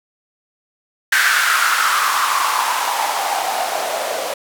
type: noise with band-pass filter sweep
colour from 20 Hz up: blue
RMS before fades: -18 dBFS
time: 1.12-4.34 s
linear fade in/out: 5 ms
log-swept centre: 1600 to 570 Hz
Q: 5.2
effects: none